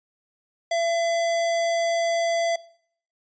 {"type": "tone", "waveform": "square", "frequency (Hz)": 674, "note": "E5", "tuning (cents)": 38, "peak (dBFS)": -22, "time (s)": [0.71, 2.56], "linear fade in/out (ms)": 5, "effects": ["noise-tail reverb RT60 0.6 s tail -20 dB re dry", "resampled to 16000 Hz"]}